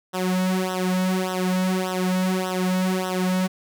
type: tone with flanger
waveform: sawtooth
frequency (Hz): 185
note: F#3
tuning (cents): 0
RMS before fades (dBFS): -23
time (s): 0.13-3.48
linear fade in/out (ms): 20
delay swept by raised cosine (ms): 0.43 to 2.93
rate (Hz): 1.7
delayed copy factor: -0.95
effects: none